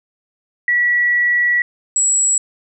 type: tone pair in turn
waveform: sine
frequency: 1939 / 7756 Hz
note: B6 / B8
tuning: -32 / -32 cents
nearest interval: 2 octaves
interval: 2400 cents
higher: second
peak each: -12 dBFS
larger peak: neither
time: 0.68-1.62 / 1.96-2.38 s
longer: first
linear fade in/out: 2 ms
effects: none